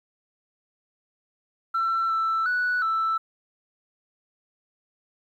sine tone with pitch steps, 1343 / 1327 / 1477 / 1323 Hz, E6 / E6 / F#6 / E6, +32 / +11 / -3 / +6 cents, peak -20 dBFS, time 1.74-3.18 s, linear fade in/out 10 ms, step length 360 ms, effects tanh soft clip ceiling -19 dBFS + 10-bit

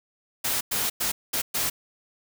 white noise bursts at uneven times, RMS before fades -26 dBFS, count 5, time 0.44-0.61 / 0.71-0.9 / 1-1.12 / 1.33-1.42 / 1.54-1.7 s, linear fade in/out 10 ms, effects none

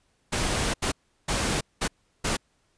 pink noise bursts at uneven times, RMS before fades -26 dBFS, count 5, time 0.32-0.74 / 0.82-0.92 / 1.28-1.61 / 1.81-1.88 / 2.24-2.37 s, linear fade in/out 10 ms, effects pink hiss -69 dBFS RMS until 2.77 s + resampled to 22050 Hz

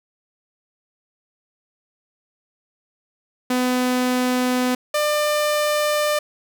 sawtooth tone pair in turn, 251.2 / 597.5 Hz, B3 / D5, +30 / +30 cents, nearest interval octave + minor third, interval 1500 cents, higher second, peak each -14 dBFS, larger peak neither, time 3.5-4.75 / 4.94-6.19 s, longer neither, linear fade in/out 5 ms, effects none

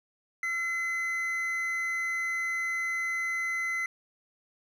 triangle tone pair together, 1360 / 2040 Hz, F6 / C7, -46 / -44 cents, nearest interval perfect fifth, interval 702 cents, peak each -37 / -27 dBFS, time 0.43-3.86 s, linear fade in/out 2 ms, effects none

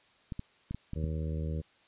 clicks, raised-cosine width 5 ms, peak -24 dBFS, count 6, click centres 0.322 / 0.394 / 0.71 / 0.746 / 0.934 / 1.041 s
harmonic tone, 78.4 Hz, D#2, 14 cents sharp, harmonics 1 / 2 / 3 / 4 / 5 / 6 / 7, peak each -33 / -36 / -45 / -47 / -48 / -46 / -49 dBFS, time 0.95-1.62 s, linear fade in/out 20 ms
effects white hiss -64 dBFS RMS until 1.87 s + resampled to 8000 Hz

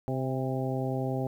harmonic tone with a mistuned harmonic, 130.81 Hz, C3, in tune, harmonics 1 / 2 / 3 / 4 / 5 / 6, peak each -31 / -34 / -36 / -37 / -38 / -39 dBFS, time 0.08-1.27 s, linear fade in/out 0 ms, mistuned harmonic 6, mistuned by +32 cents, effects 10-bit

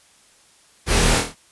pink noise with echo, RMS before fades -19 dBFS, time 0.86-1.23 s, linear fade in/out 50 ms, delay 25 ms, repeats 5, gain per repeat -4 dB, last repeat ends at 1.355 s, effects white hiss -54 dBFS RMS until 1.51 s + resampled to 24000 Hz

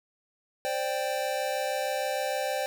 square chord, C suspended second, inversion none, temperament equal with one note detuned, 523.3 / 589.7 / 784 Hz, C5 / D5 / G5, 0 / +7 / 0 cents, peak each -33 dBFS, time 0.65-2.66 s, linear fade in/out 0 ms, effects none

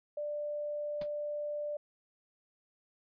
sine tone, 591 Hz, D5, 11 cents sharp, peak -34 dBFS, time 0.17-1.77 s, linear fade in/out 5 ms
pink noise with exponential decay, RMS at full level -41 dBFS, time 1.01-1.09 s, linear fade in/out 5 ms, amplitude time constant 17 ms
effects resampled to 11025 Hz

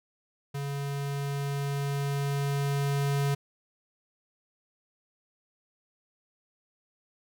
square tone with level ramp, 140.8 Hz, C#3, 27 cents sharp, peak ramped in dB -32 to -25 dBFS, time 0.54-3.35 s, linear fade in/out 10 ms, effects none

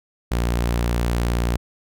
sawtooth tone, 59 Hz, A#1, 22 cents sharp, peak -15 dBFS, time 0.31-1.57 s, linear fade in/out 10 ms, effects none

